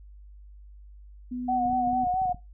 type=tone; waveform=sine; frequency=248.3 Hz; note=B3; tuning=9 cents sharp; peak=-30 dBFS; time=1.31-2.05 s; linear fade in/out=10 ms
type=tone with vibrato; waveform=sine; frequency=740 Hz; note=F#5; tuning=in tune; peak=-23 dBFS; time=1.48-2.33 s; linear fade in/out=10 ms; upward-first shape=sine; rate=4.5 Hz; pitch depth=43 cents each way
type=clicks; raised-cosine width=5 ms; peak=-30 dBFS; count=12; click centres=1.658 / 1.699 / 1.731 / 1.875 / 1.931 / 2.037 / 2.07 / 2.141 / 2.218 / 2.256 / 2.295 / 2.345 s
effects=noise-tail reverb RT60 0.2 s tail -17 dB re dry + added 50 Hz sine -45 dBFS peak until 2.53 s